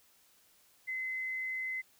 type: tone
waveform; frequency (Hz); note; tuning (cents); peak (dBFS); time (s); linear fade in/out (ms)
sine; 2047; C7; -38; -34; 0.87-1.82; 20
effects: white hiss -66 dBFS RMS until 1.99 s

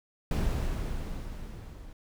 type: noise with level ramp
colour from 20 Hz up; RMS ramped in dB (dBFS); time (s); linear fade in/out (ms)
brown; -26 to -46; 0.31-1.93; 2
effects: none

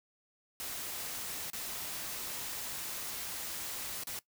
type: noise with dropouts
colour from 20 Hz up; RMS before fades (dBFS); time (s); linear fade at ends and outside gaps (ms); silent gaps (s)
white; -40; 0.6-4.19; 1; 1.501-1.532 / 4.036-4.07
effects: noise-tail reverb RT60 0.1 s tail -18 dB re dry

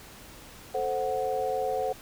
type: chord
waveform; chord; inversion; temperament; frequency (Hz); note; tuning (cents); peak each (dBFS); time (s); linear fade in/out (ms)
sine; F# diminished; first; equal; 440 / 523.3 / 740; A4 / C5 / F#5; 0 / 0 / 0; -32 / -30 / -30; 0.74-1.93; 10
effects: pink hiss -48 dBFS RMS until 2.01 s

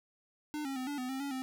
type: tone with pitch steps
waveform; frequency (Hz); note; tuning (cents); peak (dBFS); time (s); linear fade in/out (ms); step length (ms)
square; 300 / 271.3 / 256.4 / 288.4 / 252.9 / 265.3 / 281 / 260.5; D4 / C#4 / C4 / D4 / B3 / C4 / C#4 / C4; +37 / -37 / -35 / -31 / +41 / +24 / +24 / -7; -36; 0.54-1.42; 0; 110
effects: none

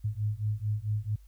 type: beating tone pair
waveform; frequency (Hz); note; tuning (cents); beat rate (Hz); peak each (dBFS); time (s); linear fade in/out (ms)
sine; 103.83 / 108.33; G#2 / A2; 0 / -26; 4.5; -31; 0.04-1.16; 10
effects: added 50 Hz sine -50 dBFS peak until 1.27 s + white hiss -70 dBFS RMS until 1.27 s

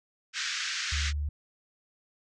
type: band-pass noise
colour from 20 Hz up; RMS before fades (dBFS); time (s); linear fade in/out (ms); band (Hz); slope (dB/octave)
pink; -33; 0.33-1.13; 50; 1400 to 6900; 48
type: tone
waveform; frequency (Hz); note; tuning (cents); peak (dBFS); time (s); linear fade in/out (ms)
sine; 73.42; D2; 0; -28; 0.92-1.29; 5
effects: none

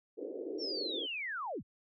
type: band-pass noise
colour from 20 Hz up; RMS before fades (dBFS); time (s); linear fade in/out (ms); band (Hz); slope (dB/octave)
white; -41; 0.17-1.07; 20; 300 to 490; 48
type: linear sweep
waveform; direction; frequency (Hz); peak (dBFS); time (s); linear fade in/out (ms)
sine; down; 5588 to 46.25; -36; 0.58-1.63; 50
effects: none

